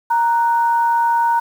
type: tone pair together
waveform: sine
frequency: 932.3 / 1485.5 Hz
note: A#5 / F#6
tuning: 0 / +6 cents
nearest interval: minor sixth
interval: 806 cents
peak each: -13 / -25 dBFS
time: 0.1-1.4 s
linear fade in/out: 10 ms
effects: 7-bit